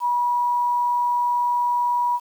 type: tone with quantisation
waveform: sine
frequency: 969 Hz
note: B5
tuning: 33 cents flat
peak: -18 dBFS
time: 0-2.2 s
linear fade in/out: 50 ms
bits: 8
effects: none